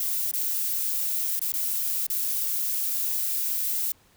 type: noise with dropouts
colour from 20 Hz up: violet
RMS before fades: -27 dBFS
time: 0-3.92 s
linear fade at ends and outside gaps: 2 ms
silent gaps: 0.314-0.336 / 1.394-1.415 / 1.521-1.538 / 2.067-2.1 s
effects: pink hiss -60 dBFS RMS until 4.16 s